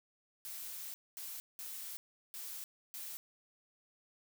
blue noise bursts at uneven times, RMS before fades -45 dBFS, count 5, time 0.45-0.94 / 1.17-1.4 / 1.59-1.97 / 2.34-2.64 / 2.94-3.17 s, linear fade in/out 0 ms, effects none

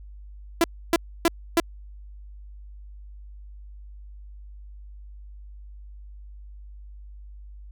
sawtooth tone bursts, 336.2 Hz, E4, 34 cents sharp, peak -12 dBFS, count 4, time 0.61-1.6 s, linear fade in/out 2 ms, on 30 ms, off 290 ms, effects added 50 Hz sine -40 dBFS peak until 7.71 s

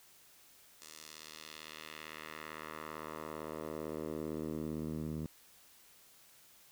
10% pulse tone with band-pass filter sweep, 77.78 Hz, D#2, in tune, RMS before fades -43 dBFS, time 0.82-5.26 s, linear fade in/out 0 ms, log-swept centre 7200 to 160 Hz, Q 1.1, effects white hiss -62 dBFS RMS until 6.71 s

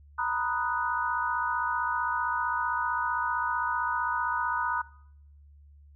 sine chord, B major seventh, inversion third, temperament equal, 932.3 / 987.8 / 1244.5 / 1480 Hz, A#5 / B5 / D#6 / F#6, 0 / 0 / 0 / 0 cents, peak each -32 dBFS, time 0.18-4.82 s, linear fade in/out 10 ms, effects noise-tail reverb RT60 0.7 s tail -21 dB re dry + added 72 Hz sine -51 dBFS peak until 5.95 s

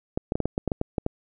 clicks, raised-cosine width 2 ms, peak -11 dBFS, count 11, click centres 0.175 / 0.321 / 0.355 / 0.403 / 0.456 / 0.579 / 0.677 / 0.718 / 0.814 / 0.982 / 1.064 s, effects none

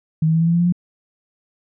sine tone with pitch steps, 158 / 160.58 / 163.19 / 165.86 / 168.56 / 171.31 / 174.1 / 176.94 Hz, D#3 / E3 / E3 / E3 / E3 / F3 / F3 / F3, +27 / -45 / -17 / +11 / +39 / -33 / -5 / +23 cents, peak -13 dBFS, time 0.22-0.724 s, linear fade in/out 5 ms, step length 63 ms, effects none

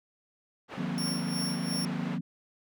pink band-pass noise, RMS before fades -42 dBFS, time 0.68-2.19 s, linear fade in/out 50 ms, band 240 to 2500 Hz, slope 12 dB/octave
sine chord, C half-diminished seventh, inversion first, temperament equal with one note detuned, 155.56 / 180.88 / 233.1 / 261.6 Hz, Eb3 / Gb3 / Bb3 / C4, 0 / -39 / 0 / 0 cents, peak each -37 / -34 / -36 / -37 dBFS, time 0.77-2.21 s, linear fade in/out 10 ms
sawtooth tone with tremolo, 5490 Hz, F8, 31 cents flat, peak -29 dBFS, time 0.98-1.85 s, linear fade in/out 0 ms, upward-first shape sine, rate 2.8 Hz, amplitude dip 75%
effects none

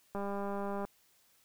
click train, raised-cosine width 1 ms, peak -25 dBFS, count 141, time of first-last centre 0.15-0.85 s, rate 200 Hz, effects white hiss -68 dBFS RMS until 1.44 s

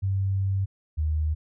sine tone pair in turn, 97 / 77.23 Hz, G2 / D#2, -18 / -12 cents, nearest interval major third, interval 394 cents, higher first, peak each -22 dBFS, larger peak neither, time 0.02-0.66 / 0.97-1.35 s, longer first, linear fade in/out 20 ms, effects none

